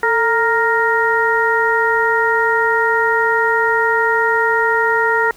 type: harmonic tone with a mistuned harmonic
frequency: 466.2 Hz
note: A#4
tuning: in tune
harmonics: 1 / 2 / 3 / 4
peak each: -18 / -18 / -18 / -18 dBFS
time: 0.03-5.31 s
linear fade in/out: 2 ms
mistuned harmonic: 1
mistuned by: -72 cents
effects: pink hiss -45 dBFS RMS until 5.36 s